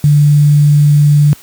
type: tone with quantisation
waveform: sine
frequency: 146.83 Hz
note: D3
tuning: in tune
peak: -4 dBFS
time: 0.04-1.33 s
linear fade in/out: 0 ms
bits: 5
effects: white hiss -39 dBFS RMS until 1.42 s + high-pass 60 Hz 12 dB/octave